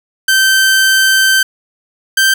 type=tone pair in turn; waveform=sawtooth; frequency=1551 / 1563.6 Hz; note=G6 / G6; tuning=-19 / -5 cents; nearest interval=unison; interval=14 cents; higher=second; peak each=-4 dBFS; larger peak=neither; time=0.28-1.43 / 2.17-2.34 s; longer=first; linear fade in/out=5 ms; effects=none